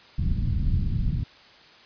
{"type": "low-pass noise", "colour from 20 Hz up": "pink", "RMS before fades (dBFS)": -24, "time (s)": [0.18, 1.24], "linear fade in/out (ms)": 10, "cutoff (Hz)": 180, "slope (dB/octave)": 24, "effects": ["white hiss -51 dBFS RMS until 1.85 s", "resampled to 11025 Hz"]}